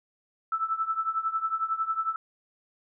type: tone with tremolo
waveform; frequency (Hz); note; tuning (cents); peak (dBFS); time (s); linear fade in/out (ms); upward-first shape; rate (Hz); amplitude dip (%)
sine; 1318.5; E6; 0; -22; 0.52-2.16; 2; triangle; 11; 90
effects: none